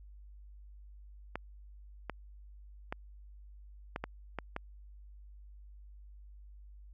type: clicks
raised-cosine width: 0.5 ms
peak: -21 dBFS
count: 7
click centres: 1.356 / 2.097 / 2.925 / 3.961 / 4.04 / 4.387 / 4.564 s
effects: added 50 Hz sine -50 dBFS peak until 6.93 s